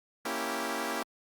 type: chord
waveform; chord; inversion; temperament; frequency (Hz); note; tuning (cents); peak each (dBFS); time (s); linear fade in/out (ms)
10% pulse; A# diminished seventh; none; equal; 233.1 / 277.2 / 329.6 / 392; A#3 / C#4 / E4 / G4; 0 / 0 / 0 / 0; -29; 0.25-1.03; 5
effects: Opus 48 kbps